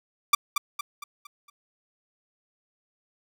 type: tone with echo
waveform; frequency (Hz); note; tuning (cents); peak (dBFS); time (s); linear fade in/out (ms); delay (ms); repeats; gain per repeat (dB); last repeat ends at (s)
sawtooth; 1174.7; D6; 0; -11; 0.33-0.35; 5; 230; 5; -7; 1.5
effects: none